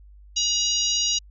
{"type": "harmonic tone with a mistuned harmonic", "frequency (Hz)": 956, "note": "A#5", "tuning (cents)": 43, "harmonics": [3, 4, 5, 6, 7], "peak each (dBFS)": [-27, -27, -27, -27, -27], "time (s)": [0.36, 1.19], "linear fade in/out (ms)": 10, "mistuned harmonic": 7, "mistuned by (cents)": -19, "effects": ["added 50 Hz sine -45 dBFS peak until 1.3 s"]}